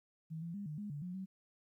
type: tone with pitch steps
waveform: sine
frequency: 160.1 / 168.6 / 202.3 / 151.3 / 207 / 145.2 / 179.6 / 190 Hz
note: D#3 / E3 / G#3 / D#3 / G#3 / D3 / F3 / F#3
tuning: +50 / +39 / -45 / -48 / -5 / -19 / +49 / +46 cents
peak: -40 dBFS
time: 0.3-1.26 s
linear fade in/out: 20 ms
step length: 120 ms
effects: 13-bit